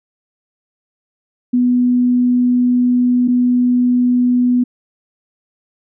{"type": "tone pair in turn", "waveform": "sine", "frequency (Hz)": [246.9, 246.9], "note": ["B3", "B3"], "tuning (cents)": [0, 0], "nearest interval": "unison", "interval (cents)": 0, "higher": "neither", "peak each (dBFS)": -10, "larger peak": "neither", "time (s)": [[1.53, 3.28], [3.28, 4.64]], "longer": "first", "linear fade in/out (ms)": 10, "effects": []}